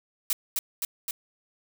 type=noise with echo; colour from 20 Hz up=blue; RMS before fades=-25 dBFS; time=0.3-0.33 s; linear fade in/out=2 ms; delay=260 ms; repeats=3; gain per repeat=-2 dB; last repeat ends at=1.11 s; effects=none